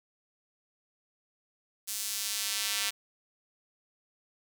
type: tone with high-pass filter sweep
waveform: square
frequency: 103.83 Hz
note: G#2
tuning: in tune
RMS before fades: -33 dBFS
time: 1.87-2.91 s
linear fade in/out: 20 ms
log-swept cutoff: 6900 to 2700 Hz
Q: 0.79
effects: none